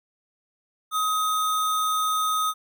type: tone with sample-and-hold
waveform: sine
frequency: 1262 Hz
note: D#6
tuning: 24 cents sharp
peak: -21 dBFS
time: 0.91-2.54 s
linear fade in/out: 50 ms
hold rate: 4900 Hz
effects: none